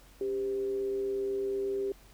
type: tone with frequency modulation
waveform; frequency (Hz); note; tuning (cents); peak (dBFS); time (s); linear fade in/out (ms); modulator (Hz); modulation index
sine; 395.6; G4; +16; -29; 0.21-1.92; 2; 117; 0.3
effects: added 47 Hz sine -57 dBFS peak until 2.13 s + pink hiss -59 dBFS RMS until 2.13 s